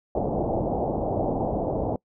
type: low-pass noise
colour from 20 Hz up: white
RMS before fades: -26 dBFS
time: 0.15-1.96 s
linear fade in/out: 2 ms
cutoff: 780 Hz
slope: 48 dB/octave
effects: noise-tail reverb RT60 0.1 s tail -24 dB re dry